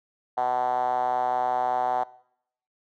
5% pulse tone with band-pass filter, 125.2 Hz, B2, 24 cents sharp, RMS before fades -25 dBFS, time 0.37-2.04 s, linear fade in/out 10 ms, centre 770 Hz, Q 6.9, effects noise-tail reverb RT60 0.7 s tail -21 dB re dry

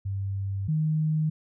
sine tone pair in turn, 98 / 155.57 Hz, G2 / D#3, 0 / 0 cents, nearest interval minor sixth, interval 800 cents, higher second, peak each -27 / -22 dBFS, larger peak second, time 0.05-0.68 / 0.68-1.3 s, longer first, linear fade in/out 10 ms, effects none

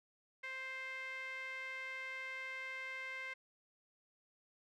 sawtooth tone with band-pass filter, 524 Hz, C5, 2 cents sharp, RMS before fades -45 dBFS, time 0.43-3.34 s, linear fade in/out 10 ms, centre 2000 Hz, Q 5.1, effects none

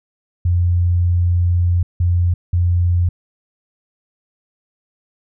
sine tone bursts at uneven times, 87.8 Hz, F2, 10 cents sharp, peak -12 dBFS, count 3, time 0.45-1.83 / 2-2.34 / 2.53-3.09 s, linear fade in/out 5 ms, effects none

